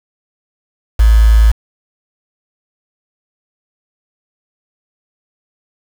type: tone with quantisation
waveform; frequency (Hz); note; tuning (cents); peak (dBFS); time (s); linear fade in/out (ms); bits
sine; 55; A1; 0; -4; 0.99-1.52; 10; 4
effects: none